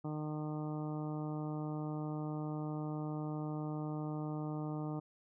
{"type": "harmonic tone", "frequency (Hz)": 152.3, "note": "D#3", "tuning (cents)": -37, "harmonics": [1, 2, 3, 4, 5, 6, 7, 8], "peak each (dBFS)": [-39, -41, -49, -50, -50, -54, -56, -54], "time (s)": [0.04, 5], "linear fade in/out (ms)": 10, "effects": []}